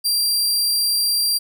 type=tone; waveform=sawtooth; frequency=4734 Hz; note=D8; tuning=13 cents sharp; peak=-14 dBFS; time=0.04-1.39 s; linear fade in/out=20 ms; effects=none